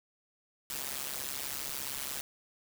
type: noise with amplitude modulation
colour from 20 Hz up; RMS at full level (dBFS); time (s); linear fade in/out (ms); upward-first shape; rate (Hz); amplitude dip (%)
white; -34; 0.7-2.21; 2; sine; 138; 95
effects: none